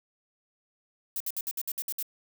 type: noise bursts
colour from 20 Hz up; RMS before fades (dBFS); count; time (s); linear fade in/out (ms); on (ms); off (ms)
violet; -32; 9; 1.16-2.027; 2; 43; 60
effects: none